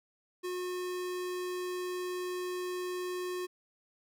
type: tone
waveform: square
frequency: 361.9 Hz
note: F#4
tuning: 38 cents flat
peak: -35 dBFS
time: 0.43-3.47 s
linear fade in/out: 20 ms
effects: none